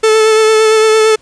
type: tone with vibrato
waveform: 45% pulse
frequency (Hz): 437.6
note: A4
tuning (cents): -9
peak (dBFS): -6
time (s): 0.03-1.16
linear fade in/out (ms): 10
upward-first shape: sine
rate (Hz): 8.8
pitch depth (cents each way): 20
effects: pink hiss -49 dBFS RMS until 1.21 s + resampled to 22050 Hz